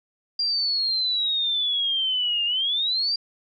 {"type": "exponential two-way sweep", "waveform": "sine", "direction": "down then up", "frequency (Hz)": [4794, 2794, 4794], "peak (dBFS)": -21, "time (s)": [0.39, 3.16], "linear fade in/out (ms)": 5, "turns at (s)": 2.45, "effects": []}